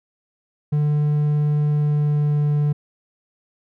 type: tone with pitch glide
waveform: triangle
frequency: 148.5 to 147.3 Hz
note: D3 to D3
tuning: +20 to +6 cents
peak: -14 dBFS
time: 0.72-2.73 s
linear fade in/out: 10 ms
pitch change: -14 cents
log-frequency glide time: 1.67-2.54 s
effects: none